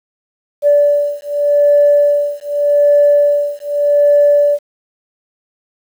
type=beating tone pair; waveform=sine; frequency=580 / 580.84 Hz; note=D5 / D5; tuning=-22 / -19 cents; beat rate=0.84 Hz; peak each=-11 dBFS; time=0.62-4.59 s; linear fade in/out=50 ms; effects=tanh soft clip ceiling -1 dBFS + 7-bit